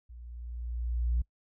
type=tone with level ramp; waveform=sine; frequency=59.4 Hz; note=A#1; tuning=33 cents sharp; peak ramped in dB=-45 to -22 dBFS; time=0.09-1.22 s; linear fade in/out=10 ms; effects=noise-tail reverb RT60 0.1 s tail -24 dB re dry + tanh soft clip ceiling -22 dBFS